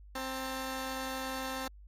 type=tone pair together; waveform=10% pulse; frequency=263 / 896 Hz; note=C4 / A5; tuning=+9 / +31 cents; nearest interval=octave + major sixth; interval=2122 cents; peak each=-28 / -35 dBFS; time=0.15-1.68 s; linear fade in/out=5 ms; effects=added 50 Hz sine -50 dBFS peak until 1.87 s + AAC 48 kbps